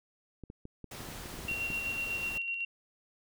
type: clicks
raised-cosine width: 3 ms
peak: -31 dBFS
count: 12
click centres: 0.437 / 0.501 / 0.654 / 0.843 / 1.006 / 1.088 / 1.258 / 1.341 / 1.39 / 1.451 / 1.514 / 1.703 s
type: noise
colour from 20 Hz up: pink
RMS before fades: -44 dBFS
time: 0.91-2.38 s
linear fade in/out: 5 ms
type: tone with tremolo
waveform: sine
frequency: 2747 Hz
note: F7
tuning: 29 cents flat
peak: -31 dBFS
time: 1.48-2.65 s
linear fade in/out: 5 ms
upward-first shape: square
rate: 8 Hz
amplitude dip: 35%
effects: none